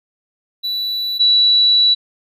triangle / sine tone pair in turn, 3951 / 3936 Hz, B7 / B7, 0 / -7 cents, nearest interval unison, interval 7 cents, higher first, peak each -17 / -9 dBFS, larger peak second, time 0.63-1.19 / 1.19-1.95 s, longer second, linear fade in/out 20 ms, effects none

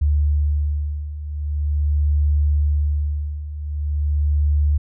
sine beating tone pair, 73.4 / 73.83 Hz, D2 / D2, 0 / +10 cents, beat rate 0.43 Hz, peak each -22 / -18 dBFS, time 0.01-4.78 s, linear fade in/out 10 ms, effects none

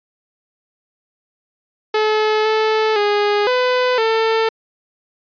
sawtooth tone with pitch steps, 430.7 / 436.2 / 412.5 / 502 / 447 Hz, A4 / A4 / G#4 / B4 / A4, -37 / -15 / -12 / +28 / +27 cents, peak -10 dBFS, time 1.94-4.49 s, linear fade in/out 5 ms, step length 510 ms, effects resampled to 11025 Hz

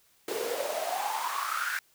pink noise with high-pass filter sweep, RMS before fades -32 dBFS, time 0.28-1.79 s, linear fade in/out 2 ms, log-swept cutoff 400 to 1600 Hz, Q 9.6, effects white hiss -65 dBFS RMS until 1.94 s

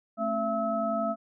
sine tone cluster, 220.1 / 270.9 / 671 / 1295 Hz, A3 / C#4 / E5 / E6, +1 / -40 / +31 / -31 cents, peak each -32 / -37 / -28 / -33 dBFS, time 0.17-1.16 s, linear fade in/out 50 ms, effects none

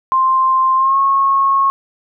sine tone with pitch glide, 1049 to 1092.9 Hz, C6 to C#6, +4 to -25 cents, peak -10 dBFS, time 0.12-1.7 s, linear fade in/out 0 ms, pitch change +71 cents, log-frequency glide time 0.76-0.98 s, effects none

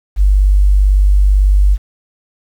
sine tone, 49 Hz, G1, in tune, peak -6 dBFS, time 0.16-1.78 s, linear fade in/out 50 ms, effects 7-bit

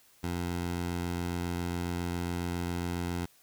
15% pulse tone, 87.31 Hz, F2, in tune, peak -25 dBFS, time 0.23-3.26 s, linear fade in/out 10 ms, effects white hiss -62 dBFS RMS until 3.42 s

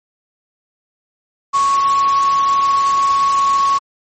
sine tone in noise, 1107 Hz, C#6, 3 cents flat, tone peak -11 dBFS, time 1.53-3.79 s, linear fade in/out 20 ms, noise white, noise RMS -26 dBFS, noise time 1.53-3.79 s, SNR +12 dB, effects MP3 32 kbps

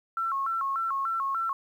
sine tone with vibrato, 1212 Hz, D#6, 46 cents flat, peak -26 dBFS, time 0.17-1.53 s, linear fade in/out 2 ms, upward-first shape square, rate 3.4 Hz, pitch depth 180 cents each way, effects 10-bit

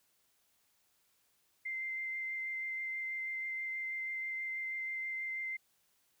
sine tone with vibrato, 2084 Hz, C7, 7 cents flat, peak -36 dBFS, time 1.65-5.57 s, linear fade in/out 10 ms, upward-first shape sine, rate 6.2 Hz, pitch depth 10 cents each way, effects white hiss -74 dBFS RMS until 6.2 s

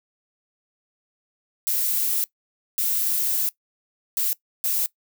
violet noise bursts at uneven times, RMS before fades -23 dBFS, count 4, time 1.67-2.24 / 2.78-3.49 / 4.17-4.33 / 4.64-4.86 s, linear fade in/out 0 ms, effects noise-tail reverb RT60 0.1 s tail -20 dB re dry

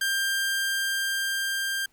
sawtooth tone with level ramp, 1590 Hz, G6, 24 cents sharp, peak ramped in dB -20 to -23 dBFS, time 0.01-1.86 s, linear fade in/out 5 ms, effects pink hiss -65 dBFS RMS until 1.92 s

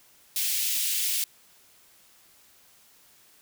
white high-pass noise, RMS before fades -27 dBFS, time 0.36-1.24 s, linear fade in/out 2 ms, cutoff 2400 Hz, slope 24 dB/octave, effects white hiss -58 dBFS RMS until 3.41 s

